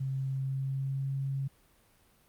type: tone with pitch glide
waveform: sine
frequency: 134 to 136.34 Hz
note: C3 to C#3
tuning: +42 to -28 cents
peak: -30 dBFS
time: 0-1.48 s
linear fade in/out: 10 ms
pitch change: +30 cents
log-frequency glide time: 0.41-1.13 s
effects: pink hiss -65 dBFS RMS until 2.28 s + Opus 48 kbps